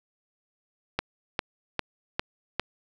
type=click train; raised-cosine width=0.3 ms; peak=-9 dBFS; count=5; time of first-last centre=0.99-2.596 s; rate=2.49 Hz; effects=none